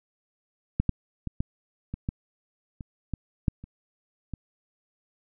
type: clicks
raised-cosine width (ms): 5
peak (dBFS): -10 / -10 / -18 / -14 / -20 / -15 / -25 / -17 / -9 / -29 / -21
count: 11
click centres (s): 0.8 / 0.893 / 1.273 / 1.405 / 1.94 / 2.089 / 2.808 / 3.137 / 3.482 / 3.64 / 4.337
effects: none